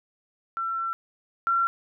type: tone pair in turn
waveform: sine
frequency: 1348 / 1363.7 Hz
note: E6 / F6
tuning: +38 / -42 cents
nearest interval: unison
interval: 20 cents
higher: second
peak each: -26 / -20 dBFS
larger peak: second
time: 0.57-0.93 / 1.47-1.67 s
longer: first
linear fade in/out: 0 ms
effects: none